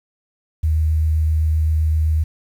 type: tone with vibrato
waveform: sine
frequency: 78.4 Hz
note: D#2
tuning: 14 cents sharp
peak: -14 dBFS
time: 0.63-2.24 s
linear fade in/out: 10 ms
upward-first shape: triangle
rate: 7.7 Hz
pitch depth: 12 cents each way
effects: 8-bit